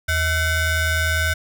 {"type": "ring-modulated tone", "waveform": "40% pulse", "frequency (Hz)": 718, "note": "F5", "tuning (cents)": 48, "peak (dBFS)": -14, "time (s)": [0.08, 1.34], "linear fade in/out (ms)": 10, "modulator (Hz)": 799, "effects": []}